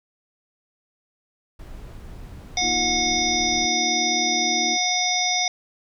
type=noise; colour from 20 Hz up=brown; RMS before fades=-38 dBFS; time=1.59-3.66 s; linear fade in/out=5 ms
type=harmonic tone; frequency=726 Hz; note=F#5; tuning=33 cents flat; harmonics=1 / 3 / 5 / 7 / 8; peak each=-26 / -26 / -26 / -26 / -26 dBFS; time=2.57-5.48 s; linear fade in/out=2 ms
type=chord; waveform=sine; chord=Bb suspended fourth; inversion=none; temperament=just; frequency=233.1 / 310.8 / 349.6 Hz; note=Bb3 / Eb4 / F4; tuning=0 / -2 / +2 cents; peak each=-32 dBFS; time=2.6-4.78 s; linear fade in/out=50 ms
effects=none